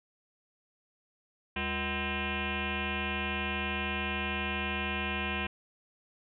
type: tone with frequency modulation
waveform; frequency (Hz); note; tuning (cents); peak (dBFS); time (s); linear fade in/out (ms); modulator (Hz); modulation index
sine; 1309; E6; -13; -30; 1.56-5.47; 5; 277; 5.9
effects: none